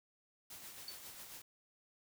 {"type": "noise with tremolo", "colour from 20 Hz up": "white", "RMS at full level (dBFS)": -50, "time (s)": [0.5, 1.42], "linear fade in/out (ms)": 5, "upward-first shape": "sine", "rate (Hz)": 7.4, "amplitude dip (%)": 40}
{"type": "tone with exponential decay", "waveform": "triangle", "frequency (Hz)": 4495, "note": "C#8", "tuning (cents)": 23, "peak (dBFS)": -39, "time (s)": [0.88, 0.99], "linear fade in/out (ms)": 2, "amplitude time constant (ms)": 23}
{"effects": []}